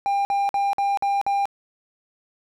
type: tone bursts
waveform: triangle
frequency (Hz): 799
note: G5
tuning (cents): +33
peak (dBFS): -17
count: 6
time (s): 0.06-1.455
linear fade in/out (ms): 0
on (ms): 190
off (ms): 51
effects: none